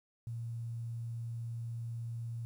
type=tone with quantisation; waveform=sine; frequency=116.2 Hz; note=A#2; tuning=5 cents flat; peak=-37 dBFS; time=0.27-2.45 s; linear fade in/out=0 ms; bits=11; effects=none